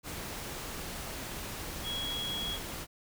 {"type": "tone in noise", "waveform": "sine", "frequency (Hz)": 3322, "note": "G#7", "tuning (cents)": 0, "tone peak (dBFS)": -34, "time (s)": [1.83, 2.59], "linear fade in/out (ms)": 50, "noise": "pink", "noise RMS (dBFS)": -40, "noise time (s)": [0.03, 2.87], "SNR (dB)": 3, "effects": []}